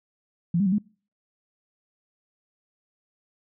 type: tone with pitch steps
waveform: sine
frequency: 171 / 202.2 / 183.9 / 208.8 Hz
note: F3 / G#3 / F#3 / G#3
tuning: -36 / -46 / -10 / +10 cents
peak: -19 dBFS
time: 0.54-0.784 s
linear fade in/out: 5 ms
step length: 61 ms
effects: noise-tail reverb RT60 0.4 s tail -25 dB re dry